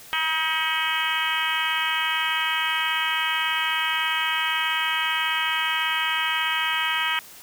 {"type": "harmonic tone with a mistuned harmonic", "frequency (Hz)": 318.3, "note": "D#4", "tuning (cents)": 39, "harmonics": [3, 4, 5, 6, 7, 8, 9, 10], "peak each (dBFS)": [-30, -30, -30, -30, -30, -30, -30, -30], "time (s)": [0.13, 7.19], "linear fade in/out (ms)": 0, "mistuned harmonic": 9, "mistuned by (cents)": 44, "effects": ["white hiss -45 dBFS RMS until 7.42 s"]}